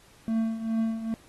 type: tone with tremolo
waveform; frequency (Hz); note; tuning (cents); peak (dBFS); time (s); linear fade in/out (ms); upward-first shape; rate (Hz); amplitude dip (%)
triangle; 224.3; A3; +34; -20; 0.28-1.14; 0; triangle; 2.4; 75
effects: pink hiss -57 dBFS RMS until 1.28 s + AAC 32 kbps